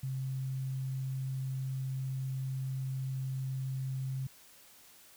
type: tone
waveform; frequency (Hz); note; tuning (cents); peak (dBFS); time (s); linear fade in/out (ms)
sine; 132.3; C3; +20; -33; 0.03-4.27; 5
effects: white hiss -58 dBFS RMS until 5.16 s